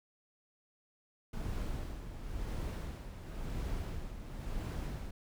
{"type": "noise with tremolo", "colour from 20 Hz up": "brown", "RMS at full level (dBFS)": -37, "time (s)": [1.33, 5.11], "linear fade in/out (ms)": 5, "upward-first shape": "sine", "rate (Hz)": 0.96, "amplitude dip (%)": 60, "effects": []}